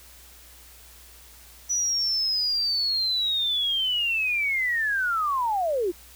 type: linear sweep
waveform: sine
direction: down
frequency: 5920 to 325.8 Hz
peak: -22 dBFS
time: 1.69-5.92 s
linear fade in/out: 20 ms
effects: added 60 Hz sine -52 dBFS peak until 6.15 s + white hiss -50 dBFS RMS until 6.15 s